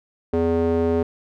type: tone with band-pass filter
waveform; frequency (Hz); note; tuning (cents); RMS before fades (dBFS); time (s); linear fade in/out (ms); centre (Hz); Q
square; 83.2; E2; +17; -20; 0.33-1.03; 5; 400; 2.2
effects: none